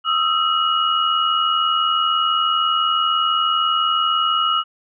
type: tone cluster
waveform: sine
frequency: 1257 / 1337 / 2902 Hz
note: D#6 / E6 / F#7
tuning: +17 / +24 / -34 cents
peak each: -20 / -20 / -20 dBFS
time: 0.04-4.64 s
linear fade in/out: 50 ms
effects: none